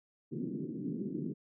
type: band-pass noise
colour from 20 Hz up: pink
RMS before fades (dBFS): -38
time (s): 0.31-1.34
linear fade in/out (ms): 20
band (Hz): 150 to 370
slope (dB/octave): 48
effects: none